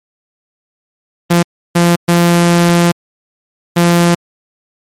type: tone bursts at uneven times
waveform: sawtooth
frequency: 172.2 Hz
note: F3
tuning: 24 cents flat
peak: -3 dBFS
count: 4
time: 1.3-1.43 / 1.75-1.96 / 2.08-2.92 / 3.76-4.15 s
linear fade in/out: 10 ms
effects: MP3 64 kbps